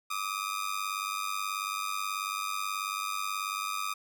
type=ring-modulated tone; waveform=sawtooth; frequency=1222 Hz; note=D#6; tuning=32 cents flat; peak=-25 dBFS; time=0.1-3.94 s; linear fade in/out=10 ms; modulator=49.2 Hz; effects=none